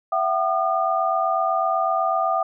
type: tone cluster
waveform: sine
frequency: 669 / 757 / 1214 Hz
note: E5 / F#5 / D#6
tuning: +25 / +39 / -43 cents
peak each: -23 dBFS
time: 0.12-2.43 s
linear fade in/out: 5 ms
effects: none